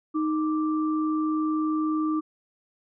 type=tone pair together; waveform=sine; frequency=311.1 / 1174.6 Hz; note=D#4 / D6; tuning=0 / 0 cents; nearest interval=octave + major seventh; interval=2300 cents; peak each=-23 / -32 dBFS; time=0.14-2.21 s; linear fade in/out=20 ms; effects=none